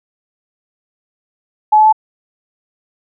sine tone with pitch steps, 854 / 861.9 / 869.9 Hz, G#5 / A5 / A5, +48 / -36 / -20 cents, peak -5 dBFS, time 1.72-1.927 s, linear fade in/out 10 ms, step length 69 ms, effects none

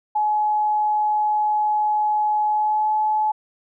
sine tone with pitch glide, 847 to 856.8 Hz, G#5 to A5, +34 to -46 cents, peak -17 dBFS, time 0.15-3.32 s, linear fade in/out 10 ms, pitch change +20 cents, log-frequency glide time 2.47-2.91 s, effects none

